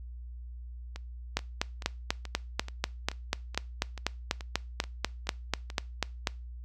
two click trains, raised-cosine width 0.2 ms, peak -9 / -23 dBFS, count 21 / 12, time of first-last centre 1.37-6.272 / 0.96-5.701 s, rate 4.08 / 2.32 Hz, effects noise-tail reverb RT60 0.3 s tail -23 dB re dry + added 60 Hz sine -40 dBFS peak until 6.64 s

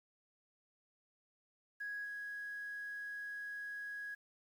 sine tone with level steps, 1661.2 Hz, G#6, in tune, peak -39 / -41 dBFS, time 1.8-4.15 s, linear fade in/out 10 ms, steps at 2.04 s, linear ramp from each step 20 ms, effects tanh soft clip ceiling -35 dBFS + 11-bit

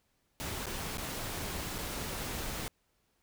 pink noise with dropouts, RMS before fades -38 dBFS, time 0.4-2.68 s, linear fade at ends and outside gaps 0 ms, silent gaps 0.658-0.667 / 0.972-0.982 / 1.782-1.786 s, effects pink hiss -75 dBFS RMS until 3.22 s

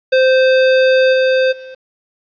square tone with level steps, 520 Hz, C5, 11 cents flat, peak -9 / -11 / -31 dBFS, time 0.12-1.75 s, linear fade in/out 10 ms, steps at 1.12 / 1.51 s, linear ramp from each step 20 ms, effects resampled to 11025 Hz + 8-bit

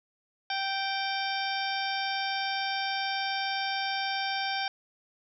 harmonic tone with a mistuned harmonic, 781 Hz, G5, 7 cents flat, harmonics 1 / 2 / 3 / 4 / 5 / 6 / 7, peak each -32 / -35 / -37 / -38 / -39 / -40 / -40 dBFS, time 0.5-4.68 s, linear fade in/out 2 ms, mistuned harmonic 5, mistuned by -120 cents, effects none

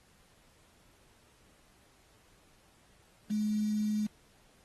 sine tone with quantisation, 212.1 Hz, G#3, 37 cents sharp, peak -28 dBFS, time 3.3-4.07 s, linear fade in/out 10 ms, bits 8, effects pink hiss -65 dBFS RMS until 4.64 s + AAC 32 kbps

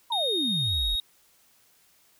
sine exponential sweep, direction down, 992 to 36.71 Hz, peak -28 dBFS, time 0.1-0.96 s, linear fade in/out 10 ms
triangle tone with pitch glide, 3707 to 3754 Hz, A#7 to A#7, -10 to +11 cents, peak -24 dBFS, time 0.12-1 s, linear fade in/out 2 ms, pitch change +21 cents, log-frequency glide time 0.63-0.72 s
effects white hiss -62 dBFS RMS until 2.19 s

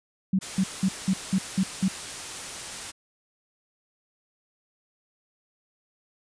sine tone bursts, 190 Hz, F#3, 46 cents sharp, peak -19 dBFS, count 7, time 0.33-1.883 s, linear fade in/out 5 ms, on 59 ms, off 190 ms
white noise, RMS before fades -36 dBFS, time 0.41-2.92 s, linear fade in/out 20 ms
effects resampled to 22050 Hz

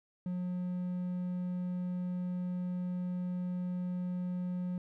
triangle tone, 180 Hz, F#3, 47 cents flat, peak -31 dBFS, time 0.26-4.78 s, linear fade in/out 2 ms, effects none

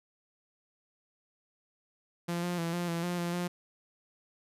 sawtooth tone with pitch steps, 172.2 / 176.3 / 167.5 / 174.8 / 168.4 / 176.4 / 172.7 / 176.5 Hz, F3 / F3 / E3 / F3 / E3 / F3 / F3 / F3, -24 / +17 / +28 / +2 / +37 / +18 / -19 / +19 cents, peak -27 dBFS, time 2.28-3.48 s, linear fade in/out 10 ms, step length 150 ms, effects resampled to 32000 Hz

